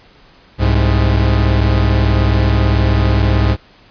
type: tone pair together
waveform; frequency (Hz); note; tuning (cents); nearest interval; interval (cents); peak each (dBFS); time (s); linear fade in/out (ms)
45% pulse; 65.45 / 103.83; C2 / G#2; +1 / 0; minor sixth; 799; -13 / -13; 0.58-3.57; 50
effects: pink hiss -46 dBFS RMS until 3.9 s + resampled to 11025 Hz